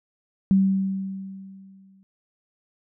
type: tone with exponential decay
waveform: sine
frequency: 192.8 Hz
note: G3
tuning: 28 cents flat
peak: -13 dBFS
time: 0.51-2.03 s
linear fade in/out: 0 ms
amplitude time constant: 330 ms
effects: none